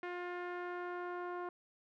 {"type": "tone with low-pass filter sweep", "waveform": "sawtooth", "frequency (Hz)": 354.6, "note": "F4", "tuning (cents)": 26, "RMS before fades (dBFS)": -42, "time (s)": [0.03, 1.49], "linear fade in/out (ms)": 2, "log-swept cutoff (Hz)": [2000, 1200], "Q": 2, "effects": []}